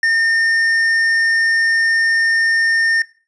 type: tone with tanh clipping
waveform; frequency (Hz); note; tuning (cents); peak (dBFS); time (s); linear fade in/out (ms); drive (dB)
sine; 1819; A#6; -43; -13; 0.03-3.02; 2; 7
effects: noise-tail reverb RT60 0.4 s tail -21 dB re dry + resampled to 22050 Hz